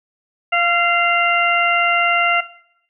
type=harmonic tone with a mistuned harmonic; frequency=694 Hz; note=F5; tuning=11 cents flat; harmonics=1 / 2 / 3 / 4; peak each=-19 / -19 / -19 / -19 dBFS; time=0.52-2.41 s; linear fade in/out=10 ms; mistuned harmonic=2; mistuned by=-24 cents; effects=noise-tail reverb RT60 0.7 s tail -17 dB re dry